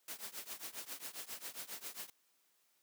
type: noise with tremolo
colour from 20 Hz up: white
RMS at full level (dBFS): -43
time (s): 0.08-2.1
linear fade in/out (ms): 2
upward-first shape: triangle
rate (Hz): 7.4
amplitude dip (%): 95
effects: white hiss -75 dBFS RMS until 2.82 s + high-pass 200 Hz 12 dB/octave